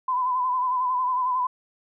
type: tone with vibrato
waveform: sine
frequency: 1009 Hz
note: B5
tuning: 37 cents sharp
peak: -21 dBFS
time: 0.08-1.47 s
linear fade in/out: 5 ms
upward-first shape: sine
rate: 11 Hz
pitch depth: 45 cents each way
effects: none